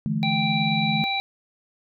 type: chord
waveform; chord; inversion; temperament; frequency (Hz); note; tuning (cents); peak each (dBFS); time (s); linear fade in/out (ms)
sine; D suspended second; none; equal with one note detuned; 146.83 / 164.81 / 215; D3 / E3 / A3; 0 / 0 / -40; -28 / -27 / -25; 0.06-1.04; 0
type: harmonic tone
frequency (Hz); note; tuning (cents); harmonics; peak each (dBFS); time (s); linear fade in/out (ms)
784; G5; 0; 1 / 3 / 5; -27 / -27 / -27; 0.23-1.2; 0
effects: none